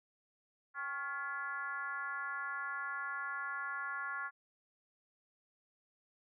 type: tone with frequency modulation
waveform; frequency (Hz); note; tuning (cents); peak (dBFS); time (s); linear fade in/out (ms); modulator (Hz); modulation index
sine; 1400; F6; +4; -37; 0.74-4.31; 50; 300; 1.2
effects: none